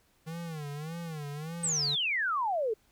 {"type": "tone with vibrato", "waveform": "square", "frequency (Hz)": 156.4, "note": "D#3", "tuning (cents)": 9, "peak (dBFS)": -37, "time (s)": [0.26, 1.96], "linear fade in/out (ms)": 20, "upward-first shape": "sine", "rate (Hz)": 1.7, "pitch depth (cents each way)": 150}
{"type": "exponential sweep", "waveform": "sine", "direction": "down", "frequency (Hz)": [8510, 415.3], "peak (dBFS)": -27, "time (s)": [1.63, 2.74], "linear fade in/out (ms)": 10}
{"effects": ["pink hiss -68 dBFS RMS until 2.91 s"]}